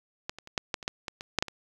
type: clicks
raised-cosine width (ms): 0.2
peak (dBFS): -15 / -25 / -28 / -9 / -11 / -24 / -11 / -17 / -21 / -6 / -7 / -22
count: 12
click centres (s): 0.295 / 0.386 / 0.474 / 0.578 / 0.742 / 0.828 / 0.879 / 1.082 / 1.209 / 1.387 / 1.425 / 1.483
effects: 8-bit